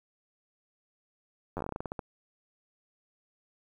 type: slowing click train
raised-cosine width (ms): 1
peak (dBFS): -21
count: 14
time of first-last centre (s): 1.57-1.992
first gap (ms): 10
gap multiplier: 1.18
effects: 10-bit